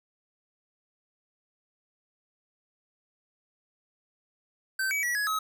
square tone with pitch steps, 1547 / 2280 / 1935 / 1677 / 1279 Hz, G6 / C#7 / B6 / G#6 / D#6, -23 / +48 / -36 / +16 / +47 cents, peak -27 dBFS, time 4.79-5.39 s, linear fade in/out 5 ms, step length 120 ms, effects none

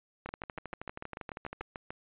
two click trains, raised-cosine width 0.5 ms, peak -24 / -24 dBFS, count 18 / 12, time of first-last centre 0.26-1.609 / 0.29-1.905 s, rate 12.6 / 6.81 Hz, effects resampled to 8000 Hz

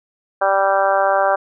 harmonic tone, 195.2 Hz, G3, 7 cents flat, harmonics 2 / 3 / 4 / 5 / 6 / 7 / 8, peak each -29 / -17 / -18 / -23 / -23 / -24 / -24 dBFS, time 0.41-1.36 s, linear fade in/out 10 ms, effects none

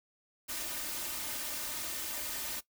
white noise with comb filter, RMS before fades -38 dBFS, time 0.48-2.61 s, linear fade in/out 20 ms, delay 3.3 ms, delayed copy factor +0.75, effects noise-tail reverb RT60 0.1 s tail -17 dB re dry

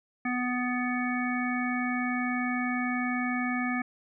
harmonic tone, 248.3 Hz, B3, 9 cents sharp, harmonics 1 / 3 / 5 / 7 / 9, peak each -29 / -36 / -37 / -35 / -35 dBFS, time 0.25-3.82 s, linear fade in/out 5 ms, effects none

